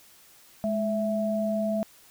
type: tone pair together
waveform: sine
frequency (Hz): 210.7 / 659.3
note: G#3 / E5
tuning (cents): +25 / 0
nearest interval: octave + minor sixth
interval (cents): 1975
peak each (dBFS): -27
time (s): 0.64-1.83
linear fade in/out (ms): 0
effects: white hiss -55 dBFS RMS until 2.1 s